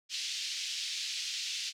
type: band-pass noise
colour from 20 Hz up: white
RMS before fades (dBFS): -37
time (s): 0.09-1.73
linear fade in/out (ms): 50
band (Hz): 2600 to 5600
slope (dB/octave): 24
effects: none